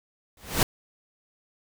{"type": "noise with exponential growth", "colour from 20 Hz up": "pink", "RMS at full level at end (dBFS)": -18, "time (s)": [0.37, 0.63], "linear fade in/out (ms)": 2, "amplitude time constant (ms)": 56, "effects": []}